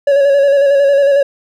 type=tone with vibrato; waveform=triangle; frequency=560 Hz; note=C#5; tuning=18 cents sharp; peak=-5 dBFS; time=0.07-1.23 s; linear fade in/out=5 ms; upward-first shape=square; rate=11 Hz; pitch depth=30 cents each way; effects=none